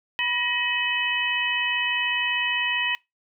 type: tone cluster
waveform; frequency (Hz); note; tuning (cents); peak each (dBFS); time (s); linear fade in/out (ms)
sine; 981 / 1897 / 2554 / 3001; B5 / A#6 / D#7 / F#7; -12 / +30 / +45 / +24; -32 / -27 / -27 / -27; 0.19-2.95; 0
effects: noise-tail reverb RT60 0.2 s tail -23 dB re dry